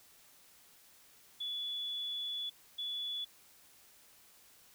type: tone bursts at uneven times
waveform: sine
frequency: 3428 Hz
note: A7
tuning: 46 cents flat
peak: -36 dBFS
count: 2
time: 1.4-2.5 / 2.78-3.25 s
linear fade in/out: 10 ms
effects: white hiss -62 dBFS RMS until 4.74 s